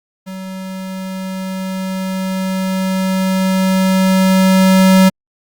square tone with level ramp, 188.9 Hz, F#3, 36 cents sharp, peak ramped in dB -26 to -6 dBFS, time 0.26-5.1 s, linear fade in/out 20 ms, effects Opus 48 kbps

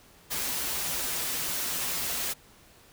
white noise with comb filter, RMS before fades -31 dBFS, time 0.3-2.34 s, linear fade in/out 20 ms, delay 9.5 ms, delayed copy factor -0.5, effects pink hiss -56 dBFS RMS until 2.92 s

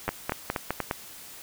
two click trains, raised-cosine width 0.5 ms, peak -12 / -11 dBFS, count 4 / 5, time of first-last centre 0.08-0.803 / 0.09-0.911 s, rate 4.15 / 4.87 Hz, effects white hiss -45 dBFS RMS until 1.42 s

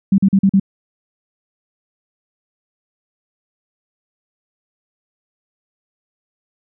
sine tone bursts, 194.8 Hz, G3, 11 cents flat, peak -8 dBFS, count 5, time 0.12-0.598 s, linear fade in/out 5 ms, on 62 ms, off 42 ms, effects none

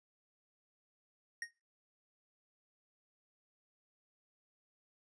square tone with exponential decay, 1864.7 Hz, A#6, in tune, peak -36 dBFS, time 1.42-1.51 s, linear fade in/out 2 ms, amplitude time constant 19 ms, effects noise-tail reverb RT60 0.3 s tail -21 dB re dry + resampled to 22050 Hz

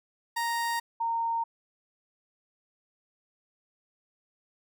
30% pulse / sine tone pair in turn, 933 / 920.7 Hz, A#5 / A#5, +1 / -22 cents, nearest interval unison, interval 23 cents, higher first, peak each -25 / -26 dBFS, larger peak first, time 0.36-0.8 / 1-1.44 s, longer neither, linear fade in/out 10 ms, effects none

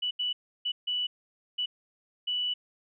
sine tone bursts at uneven times, 2960 Hz, F#7, in tune, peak -27 dBFS, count 6, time 0.02-0.11 / 0.19-0.33 / 0.65-0.72 / 0.87-1.07 / 1.58-1.66 / 2.27-2.54 s, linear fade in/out 10 ms, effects none

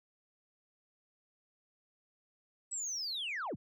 sine linear sweep, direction down, 7990 to 43.65 Hz, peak -34 dBFS, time 2.71-3.56 s, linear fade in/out 20 ms, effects tanh soft clip ceiling -33 dBFS

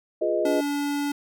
sine chord, F half-diminished seventh, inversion none, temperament equal, 349.2 / 415.3 / 493.9 / 622.3 Hz, F4 / Ab4 / Cb5 / Eb5, 0 / 0 / 0 / 0 cents, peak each -27 / -28 / -30 / -24 dBFS, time 0.21-0.61 s, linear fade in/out 10 ms
square tone, 287.5 Hz, D4, 37 cents flat, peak -25 dBFS, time 0.45-1.12 s, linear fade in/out 5 ms
effects none

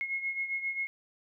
sine beating tone pair, 2163 / 2170.5 Hz, C#7 / C#7, -43 / -37 cents, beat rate 7.5 Hz, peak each -32 / -38 dBFS, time 0.01-0.87 s, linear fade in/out 0 ms, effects none

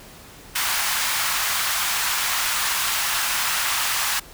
pink high-pass noise, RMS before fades -23 dBFS, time 0.55-4.2 s, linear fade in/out 10 ms, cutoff 960 Hz, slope 24 dB/octave, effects pink hiss -44 dBFS RMS until 4.33 s

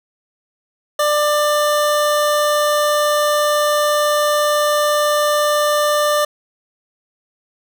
25% pulse tone, 594 Hz, D5, 20 cents sharp, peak -10 dBFS, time 0.99-6.25 s, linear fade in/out 5 ms, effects none

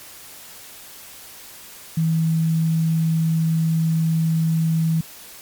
sine tone, 162 Hz, E3, 30 cents flat, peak -16 dBFS, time 1.97-5.01 s, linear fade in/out 5 ms, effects white hiss -41 dBFS RMS until 5.41 s + MP3 96 kbps

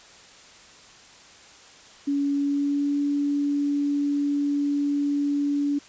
sine tone with pitch glide, 282.8 to 286.7 Hz, C#4 to D4, +35 to -42 cents, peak -21 dBFS, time 2.07-5.79 s, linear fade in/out 10 ms, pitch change +23 cents, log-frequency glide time 2.32-3.01 s, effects white hiss -49 dBFS RMS until 5.88 s + resampled to 16000 Hz

